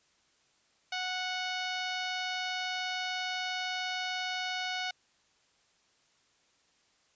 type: tone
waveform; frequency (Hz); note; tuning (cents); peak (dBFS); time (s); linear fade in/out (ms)
10% pulse; 737; F#5; -7; -24; 0.92-4.91; 5
effects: white hiss -69 dBFS RMS until 7.15 s + resampled to 16000 Hz